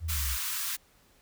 sine linear sweep, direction down, 85.6 to 59.2 Hz, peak -30 dBFS, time 0-0.38 s, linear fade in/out 50 ms
white high-pass noise, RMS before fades -33 dBFS, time 0.08-0.77 s, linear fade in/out 20 ms, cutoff 1000 Hz, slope 48 dB/octave
effects pink hiss -63 dBFS RMS until 1.21 s

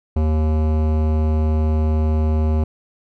sine tone with hard clipping, 77.78 Hz, D#2, in tune, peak -17 dBFS, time 0.16-2.64 s, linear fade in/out 5 ms, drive 17 dB, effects none

